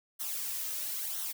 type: noise with flanger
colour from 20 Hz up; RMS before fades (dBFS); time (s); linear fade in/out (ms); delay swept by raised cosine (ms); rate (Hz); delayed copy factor
blue; -36; 0.19-1.33; 20; 0.41 to 2.71; 1; -0.65
effects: none